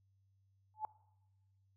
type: tone with exponential growth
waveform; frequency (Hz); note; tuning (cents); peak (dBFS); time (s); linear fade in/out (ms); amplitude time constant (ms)
sine; 863; A5; -34; -32; 0.74-0.85; 1; 22
effects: noise-tail reverb RT60 1.0 s tail -21 dB re dry + added 97 Hz sine -70 dBFS peak until 1.76 s